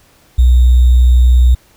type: tone with sample-and-hold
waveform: sine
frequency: 61.74 Hz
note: B1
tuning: in tune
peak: -4 dBFS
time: 0.38-1.55 s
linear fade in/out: 10 ms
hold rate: 3675 Hz
effects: pink hiss -49 dBFS RMS until 1.76 s